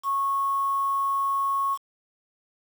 sine tone with quantisation, 1100 Hz, C#6, 14 cents flat, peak -22 dBFS, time 0.03-1.78 s, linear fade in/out 50 ms, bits 7, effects none

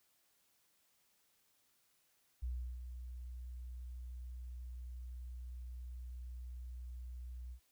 sine tone with ADSR envelope, 61.5 Hz, B1, 7 cents flat, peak -36 dBFS, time 2.42-7.6 s, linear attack 14 ms, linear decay 350 ms, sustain -8 dB, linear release 83 ms, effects white hiss -75 dBFS RMS until 7.71 s

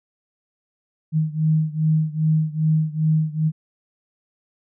sine beating tone pair, 155.7 / 158.2 Hz, D#3 / D#3, +2 / +29 cents, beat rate 2.5 Hz, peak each -19 / -21 dBFS, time 1.12-3.52 s, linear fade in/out 50 ms, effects none

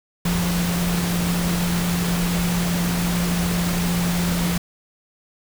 sine tone in noise, 174.2 Hz, F3, 4 cents flat, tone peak -20 dBFS, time 0.25-4.58 s, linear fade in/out 5 ms, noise pink, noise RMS -26 dBFS, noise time 0.25-4.58 s, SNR +3 dB, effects none

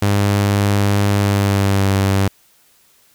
sawtooth tone with pitch glide, 101.1 to 97.66 Hz, G#2 to G2, -46 to -6 cents, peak -9 dBFS, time 0.02-2.28 s, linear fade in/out 5 ms, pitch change -60 cents, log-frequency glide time 1.17-1.89 s, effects white hiss -54 dBFS RMS until 3.14 s

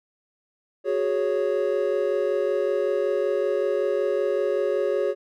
triangle chord, F# suspended second, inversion none, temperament equal, 370 / 415.3 / 554.4 Hz, F#4 / G#4 / C#5, 0 / 0 / 0 cents, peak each -25 / -23 / -23 dBFS, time 0.84-5.15 s, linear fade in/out 50 ms, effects none

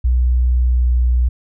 sine tone with pitch glide, 61.74 to 61.17 Hz, B1 to B1, 0 to -16 cents, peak -11 dBFS, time 0.04-1.29 s, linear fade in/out 10 ms, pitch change -16 cents, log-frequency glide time 0.65-0.88 s, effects none

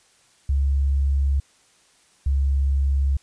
sine tone pair in turn, 69.1 / 68.73 Hz, C#2 / C#2, -5 / -14 cents, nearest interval unison, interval 9 cents, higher first, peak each -17 dBFS, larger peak neither, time 0.49-1.4 / 2.26-3.17 s, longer neither, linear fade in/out 5 ms, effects white hiss -58 dBFS RMS until 3.22 s + resampled to 22050 Hz

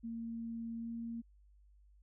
sine tone with pitch glide, 229.6 to 231.3 Hz, A#3 to A#3, -26 to -13 cents, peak -39 dBFS, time 0.03-1.22 s, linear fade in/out 20 ms, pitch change +13 cents, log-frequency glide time 0.78-0.89 s, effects added 50 Hz sine -61 dBFS peak until 2.02 s

